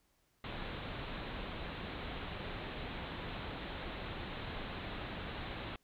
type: low-pass noise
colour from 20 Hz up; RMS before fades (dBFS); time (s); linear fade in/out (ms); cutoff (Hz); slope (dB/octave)
pink; -43; 0.44-5.76; 2; 4000; 96
effects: pink hiss -75 dBFS RMS until 5.83 s